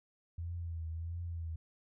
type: tone with vibrato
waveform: sine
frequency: 83.5 Hz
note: E2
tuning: 23 cents sharp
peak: -37 dBFS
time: 0.38-1.56 s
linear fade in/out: 5 ms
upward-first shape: triangle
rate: 1.5 Hz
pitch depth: 65 cents each way
effects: none